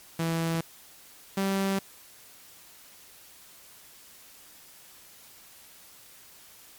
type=tone pair in turn; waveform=sawtooth; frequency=164.81 / 194.63 Hz; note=E3 / G3; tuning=0 / -12 cents; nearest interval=minor third; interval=288 cents; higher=second; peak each=-22 / -21 dBFS; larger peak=second; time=0.19-0.61 / 1.37-1.79 s; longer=neither; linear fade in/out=5 ms; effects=white hiss -52 dBFS RMS until 6.78 s + MP3 96 kbps